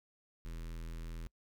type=tone with notch filter; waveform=square; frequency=41.2 Hz; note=E1; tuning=in tune; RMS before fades=-43 dBFS; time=0.45-1.27 s; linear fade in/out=0 ms; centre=720 Hz; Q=1.2; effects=noise-tail reverb RT60 0.1 s tail -26 dB re dry